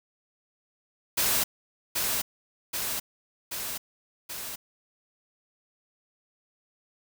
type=noise with echo; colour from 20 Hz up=white; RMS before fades=-25 dBFS; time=1.17-1.44 s; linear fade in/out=10 ms; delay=780 ms; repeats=4; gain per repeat=-3 dB; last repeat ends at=4.56 s; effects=none